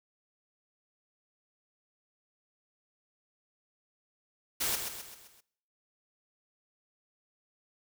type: noise with echo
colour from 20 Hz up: white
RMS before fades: -31 dBFS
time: 4.6-4.76 s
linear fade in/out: 10 ms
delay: 130 ms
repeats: 5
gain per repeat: -6 dB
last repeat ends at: 5.41 s
effects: noise-tail reverb RT60 0.7 s tail -22 dB re dry